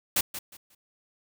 white noise with echo, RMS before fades -24 dBFS, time 0.16-0.21 s, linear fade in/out 5 ms, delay 180 ms, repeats 3, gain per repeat -12 dB, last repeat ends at 0.75 s, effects none

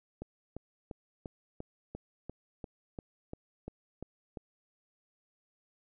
click train, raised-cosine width 2 ms, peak -27 dBFS, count 13, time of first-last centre 0.22-4.372 s, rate 2.89 Hz, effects none

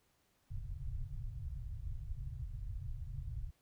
pink low-pass noise, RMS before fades -42 dBFS, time 0.5-3.51 s, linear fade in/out 20 ms, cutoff 140 Hz, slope 96 dB/octave, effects pink hiss -75 dBFS RMS until 3.61 s

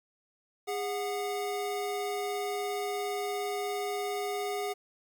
square tone pair together, 408.9 / 732.6 Hz, G#4 / F#5, -27 / -17 cents, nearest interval minor seventh, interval 1010 cents, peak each -34 / -36 dBFS, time 0.67-4.74 s, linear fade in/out 20 ms, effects 10-bit

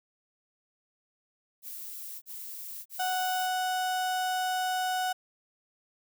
violet noise bursts, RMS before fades -41 dBFS, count 3, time 1.62-3.494 s, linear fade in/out 50 ms, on 600 ms, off 37 ms
35% pulse tone, 740 Hz, F#5, in tune, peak -26 dBFS, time 2.99-5.13 s, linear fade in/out 10 ms
effects none

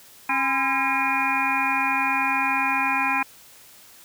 harmonic tone with a mistuned harmonic, 270.7 Hz, C#4, 41 cents flat, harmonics 1 / 3 / 4 / 5 / 6 / 7 / 8 / 9, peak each -32 / -27 / -26 / -32 / -30 / -34 / -34 / -24 dBFS, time 0.29-3.23 s, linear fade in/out 5 ms, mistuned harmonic 4, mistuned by -100 cents, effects white hiss -49 dBFS RMS until 4.04 s

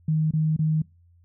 sine tone bursts, 156.3 Hz, D#3, 8 cents sharp, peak -19 dBFS, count 3, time 0.08-0.82 s, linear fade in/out 5 ms, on 230 ms, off 25 ms, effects noise-tail reverb RT60 0.3 s tail -25 dB re dry + added 86 Hz sine -54 dBFS peak until 1.24 s

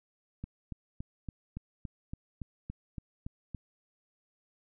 click train, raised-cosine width 5 ms, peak -26 dBFS, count 12, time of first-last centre 0.44-3.547 s, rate 3.54 Hz, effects none

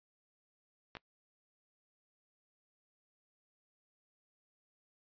clicks, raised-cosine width 0.3 ms, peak -28 dBFS, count 2, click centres 0.952 / 0.969 s, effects noise-tail reverb RT60 0.1 s tail -24 dB re dry + resampled to 11025 Hz

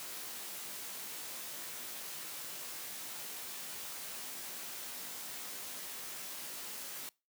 white noise with comb filter, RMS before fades -44 dBFS, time 0-7.09 s, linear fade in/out 0 ms, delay 18 ms, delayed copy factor -0.65, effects noise-tail reverb RT60 0.3 s tail -25 dB re dry + high-pass 150 Hz 12 dB/octave

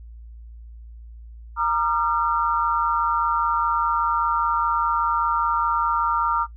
sine tone cluster, 935 / 1199 / 1364 Hz, A#5 / D6 / F6, +5 / +36 / -41 cents, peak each -23 dBFS, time 1.56-6.47 s, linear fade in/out 50 ms, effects noise-tail reverb RT60 0.1 s tail -19 dB re dry + added 57 Hz sine -38 dBFS peak until 6.56 s

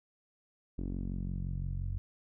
sawtooth tone with low-pass filter sweep, 45.88 Hz, F#1, 14 cents flat, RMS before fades -36 dBFS, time 0.78-1.98 s, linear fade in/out 0 ms, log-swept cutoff 300 to 100 Hz, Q 2.5, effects none

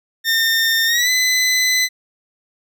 20% pulse tone with pitch glide, 1816 to 2015 Hz, A#6 to B6, -46 to +34 cents, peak -9 dBFS, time 0.24-1.89 s, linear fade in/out 50 ms, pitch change +180 cents, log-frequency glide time 0.86-1.1 s, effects none

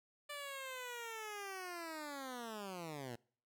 10% pulse linear sweep, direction down, 589 to 114 Hz, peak -36 dBFS, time 0.29-3.16 s, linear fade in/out 10 ms, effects noise-tail reverb RT60 0.5 s tail -25 dB re dry

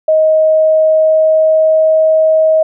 sine tone with pitch glide, 628 to 633.1 Hz, D#5 to D#5, +16 to +30 cents, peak -6 dBFS, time 0.08-2.63 s, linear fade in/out 5 ms, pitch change +14 cents, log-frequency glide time 0.21-2.02 s, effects none

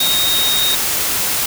sine tone in noise, 3729 Hz, A#7, in tune, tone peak -15 dBFS, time 0-0.75 s, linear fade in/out 5 ms, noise white, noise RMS -18 dBFS, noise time 0-1.46 s, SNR 0 dB, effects none

